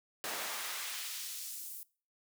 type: noise with high-pass filter sweep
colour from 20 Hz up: pink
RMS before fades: -41 dBFS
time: 0.24-1.83 s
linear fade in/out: 0 ms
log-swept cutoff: 440 to 12000 Hz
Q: 0.72
effects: noise-tail reverb RT60 0.4 s tail -22 dB re dry